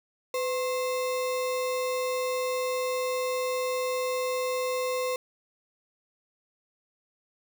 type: tone with sample-and-hold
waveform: sine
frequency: 505 Hz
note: B4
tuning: 39 cents sharp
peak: -26 dBFS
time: 0.34-5.16 s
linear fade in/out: 2 ms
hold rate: 1575 Hz
effects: none